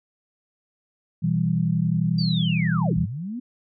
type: chord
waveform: sine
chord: E minor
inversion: second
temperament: equal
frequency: 123.47 / 164.81 / 196 Hz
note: B2 / E3 / G3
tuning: 0 / 0 / 0 cents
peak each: -26 / -21 / -26 dBFS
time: 1.22-3.06 s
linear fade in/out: 20 ms
type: linear two-way sweep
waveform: sine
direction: down then up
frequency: 4747 to 55.4 to 256.9 Hz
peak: -28 dBFS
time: 2.18-3.4 s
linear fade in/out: 10 ms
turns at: 2.97 s
effects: none